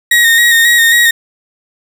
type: tone with vibrato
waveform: 35% pulse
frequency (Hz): 1870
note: A#6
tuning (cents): +5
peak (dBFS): -4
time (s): 0.11-1.11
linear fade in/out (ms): 5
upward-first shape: square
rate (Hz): 3.7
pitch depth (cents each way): 27
effects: none